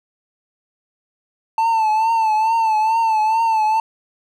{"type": "tone with vibrato", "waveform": "triangle", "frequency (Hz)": 886, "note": "A5", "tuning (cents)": 12, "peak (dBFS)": -12, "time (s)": [1.58, 3.8], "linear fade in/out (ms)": 2, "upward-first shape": "triangle", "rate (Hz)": 2.3, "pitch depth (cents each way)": 68, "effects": []}